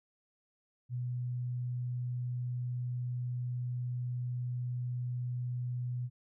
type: tone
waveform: sine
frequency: 123.47 Hz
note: B2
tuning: in tune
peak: -33 dBFS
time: 0.89-6.1 s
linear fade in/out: 50 ms
effects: none